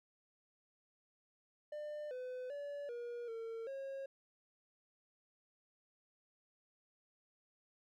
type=tone with pitch steps; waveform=triangle; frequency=598 / 505 / 574 / 477.5 / 454.3 / 543 Hz; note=D5 / B4 / D5 / A#4 / A#4 / C#5; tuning=+31 / +39 / -40 / +42 / -45 / -36 cents; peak=-40 dBFS; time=1.72-4.06 s; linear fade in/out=5 ms; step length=390 ms; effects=none